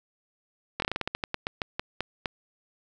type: slowing click train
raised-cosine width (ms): 0.3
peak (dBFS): -12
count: 16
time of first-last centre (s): 0.8-2.258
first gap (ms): 22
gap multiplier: 1.19
effects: none